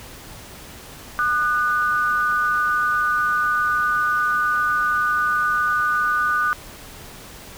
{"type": "tone pair together", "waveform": "sine", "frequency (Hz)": [1212, 1480], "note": ["D#6", "F#6"], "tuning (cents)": [-46, 0], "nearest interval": "minor third", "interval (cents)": 346, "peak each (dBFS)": -20, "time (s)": [1.19, 6.53], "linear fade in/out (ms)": 0, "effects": ["pink hiss -40 dBFS RMS until 7.57 s"]}